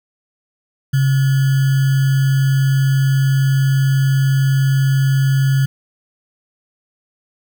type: tone with sample-and-hold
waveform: sine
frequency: 135.5 Hz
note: C#3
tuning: 39 cents flat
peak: -11 dBFS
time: 0.93-5.66 s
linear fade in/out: 10 ms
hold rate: 1575 Hz
effects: none